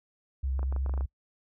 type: tone with vibrato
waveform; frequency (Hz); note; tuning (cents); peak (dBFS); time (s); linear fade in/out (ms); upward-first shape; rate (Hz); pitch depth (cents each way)
sine; 66.5; C2; +29; -27; 0.43-1.06; 10; square; 8.1; 18
type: clicks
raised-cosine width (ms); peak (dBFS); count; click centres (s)
1; -27; 9; 0.593 / 0.63 / 0.725 / 0.763 / 0.862 / 0.895 / 0.939 / 0.977 / 1.009
effects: noise-tail reverb RT60 0.1 s tail -23 dB re dry